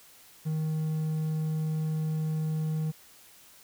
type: tone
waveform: triangle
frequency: 156.6 Hz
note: D#3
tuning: 11 cents sharp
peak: -25 dBFS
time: 0.45-2.92 s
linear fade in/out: 20 ms
effects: white hiss -55 dBFS RMS until 3.63 s